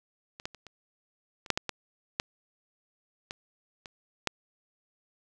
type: clicks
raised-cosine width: 0.2 ms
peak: -26 / -17 / -30 / -29 / -28 / -6 / -10 / -14 / -10 / -19 / -25 / -9 dBFS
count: 12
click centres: 0.399 / 0.455 / 0.547 / 0.667 / 1.462 / 1.503 / 1.575 / 1.693 / 2.199 / 3.309 / 3.858 / 4.273 s
effects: none